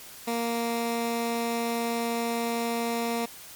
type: tone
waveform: 15% pulse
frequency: 233.1 Hz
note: A#3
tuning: in tune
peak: -20 dBFS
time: 0.27-3.26 s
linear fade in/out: 10 ms
effects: white hiss -45 dBFS RMS until 3.55 s + MP3 96 kbps